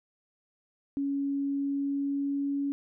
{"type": "tone with pitch glide", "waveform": "sine", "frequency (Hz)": [279.1, 281], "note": ["C#4", "C#4"], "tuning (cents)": [12, 24], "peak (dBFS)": -27, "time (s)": [0.97, 2.72], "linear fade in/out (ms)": 0, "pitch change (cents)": 12, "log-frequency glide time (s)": [1.48, 2.58], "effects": []}